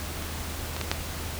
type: clicks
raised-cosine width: 0.2 ms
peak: -21 / -16 / -11 / -6 dBFS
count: 4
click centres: 0.224 / 0.765 / 0.813 / 0.915 s
effects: added 79 Hz sine -36 dBFS peak until 1.39 s + pink hiss -36 dBFS RMS until 1.39 s